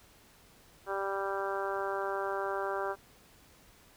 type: harmonic tone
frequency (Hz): 196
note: G3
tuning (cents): 0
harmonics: 2 / 3 / 4 / 5 / 6 / 7 / 8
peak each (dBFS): -36 / -38 / -39 / -40 / -41 / -41 / -42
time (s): 0.86-2.96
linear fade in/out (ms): 50
effects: pink hiss -60 dBFS RMS until 3.96 s